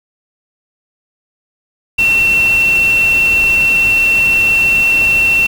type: tone in noise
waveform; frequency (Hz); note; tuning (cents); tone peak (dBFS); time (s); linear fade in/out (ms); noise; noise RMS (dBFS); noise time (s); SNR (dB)
sine; 2707; E7; +45; -8; 1.98-5.47; 10; pink; -25; 1.98-5.47; +14
effects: none